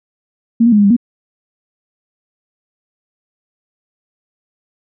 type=tone with pitch steps; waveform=sine; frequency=230.1 / 238.8 / 209.6 / 204.5 / 199 / 239.4 Hz; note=A#3 / A#3 / G#3 / G#3 / G3 / A#3; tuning=-22 / +42 / +16 / -26 / +26 / +46 cents; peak=-6 dBFS; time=0.6-0.966 s; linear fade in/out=10 ms; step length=61 ms; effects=none

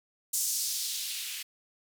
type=noise with band-pass filter sweep; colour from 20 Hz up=violet; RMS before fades=-33 dBFS; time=0.33-1.43 s; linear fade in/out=10 ms; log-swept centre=7100 to 2400 Hz; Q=1.7; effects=none

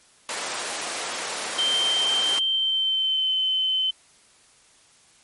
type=high-pass noise; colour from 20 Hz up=pink; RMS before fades=-30 dBFS; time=0.29-2.39 s; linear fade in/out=2 ms; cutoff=530 Hz; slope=12 dB/octave
type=tone with pitch glide; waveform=sine; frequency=3135 to 3062 Hz; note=G7 to G7; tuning=-1 to -41 cents; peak=-20 dBFS; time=1.58-3.91 s; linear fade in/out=10 ms; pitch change=-40 cents; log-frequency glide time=2.39-3.32 s
effects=white hiss -56 dBFS RMS until 5.23 s + MP3 48 kbps

